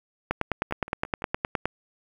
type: two click trains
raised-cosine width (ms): 0.5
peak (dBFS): -24 / -9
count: 4 / 14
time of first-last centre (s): 0.71-1.221 / 0.31-1.656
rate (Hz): 5.87 / 9.66
effects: 8-bit